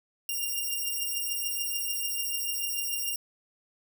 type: beating tone pair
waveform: 5% pulse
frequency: 2794 / 2800.8 Hz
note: F7 / F7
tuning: 0 / +4 cents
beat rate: 6.8 Hz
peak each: -23 dBFS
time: 0.29-3.16 s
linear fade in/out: 2 ms
effects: none